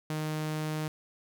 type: tone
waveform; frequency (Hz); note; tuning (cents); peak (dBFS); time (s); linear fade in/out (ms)
sawtooth; 154.7; D#3; -10; -27; 0.1-0.88; 2
effects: none